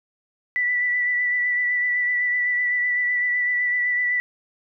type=tone with vibrato; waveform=sine; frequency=1970 Hz; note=B6; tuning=5 cents flat; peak=-19 dBFS; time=0.56-4.2 s; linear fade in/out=0 ms; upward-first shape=sine; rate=7.9 Hz; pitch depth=18 cents each way; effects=none